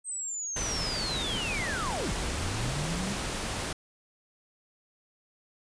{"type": "linear two-way sweep", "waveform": "sine", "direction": "down then up", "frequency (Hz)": [8360, 35, 209.3], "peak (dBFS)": -32, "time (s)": [0.04, 3.17], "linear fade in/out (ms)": 50, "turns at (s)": 2.13}
{"type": "noise", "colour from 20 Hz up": "pink", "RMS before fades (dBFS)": -33, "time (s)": [0.56, 3.73], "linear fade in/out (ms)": 5}
{"effects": ["resampled to 22050 Hz"]}